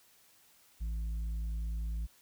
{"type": "tone with tanh clipping", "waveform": "sine", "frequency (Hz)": 55, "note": "A1", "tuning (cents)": 0, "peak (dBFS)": -34, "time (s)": [0.8, 2.07], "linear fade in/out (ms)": 20, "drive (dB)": 5, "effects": ["white hiss -64 dBFS RMS until 2.21 s"]}